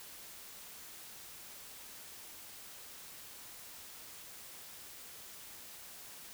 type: silence
effects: white hiss -51 dBFS RMS until 6.33 s